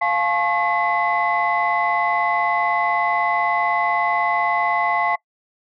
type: tone cluster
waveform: sine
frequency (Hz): 697 / 857 / 1087 / 2025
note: F5 / A5 / C#6 / B6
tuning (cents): -4 / -46 / -34 / +43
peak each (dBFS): -22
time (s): 0.01-5.16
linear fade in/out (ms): 10
effects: noise-tail reverb RT60 0.1 s tail -22 dB re dry + tanh soft clip ceiling -9 dBFS